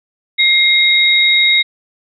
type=tone pair together; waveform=sine; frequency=2119 / 3776 Hz; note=C7 / A#7; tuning=+21 / +22 cents; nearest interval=minor seventh; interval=1001 cents; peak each=-11 dBFS; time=0.38-1.63 s; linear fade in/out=20 ms; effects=none